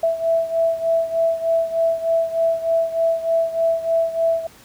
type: beating tone pair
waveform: sine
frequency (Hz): 659.3 / 662.6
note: E5 / E5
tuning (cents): 0 / +9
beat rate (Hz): 3.3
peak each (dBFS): -18 / -22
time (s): 0.03-4.47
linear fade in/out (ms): 5
effects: pink hiss -47 dBFS RMS until 4.64 s + high-pass 60 Hz 12 dB/octave